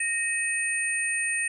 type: tone cluster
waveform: sine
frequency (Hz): 1858 / 2547 / 8780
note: A#6 / D#7 / C#9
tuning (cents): -6 / +40 / -18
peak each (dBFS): -29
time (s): 0-1.48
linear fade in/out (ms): 5
effects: none